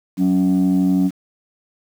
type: tone pair together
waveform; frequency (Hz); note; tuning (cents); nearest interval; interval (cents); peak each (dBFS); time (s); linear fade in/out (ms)
sine; 185.61 / 278.1; F#3 / C#4; +6 / +6; perfect fifth; 700; -14; 0.17-1.11; 50
effects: tanh soft clip ceiling -10 dBFS + 7-bit